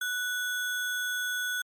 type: tone with sample-and-hold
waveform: sine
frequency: 1480 Hz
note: F#6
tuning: in tune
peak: -28 dBFS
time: 0.01-1.62 s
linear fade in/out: 5 ms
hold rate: 4900 Hz
effects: MP3 96 kbps